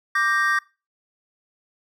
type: chord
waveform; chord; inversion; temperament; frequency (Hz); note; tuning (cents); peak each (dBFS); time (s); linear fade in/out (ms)
triangle; G minor; second; equal with one note detuned; 1174.7 / 1575.2 / 1864.7; D6 / G6 / Bb6; 0 / +8 / 0; -21; 0.15-0.59; 5
effects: noise-tail reverb RT60 0.3 s tail -22 dB re dry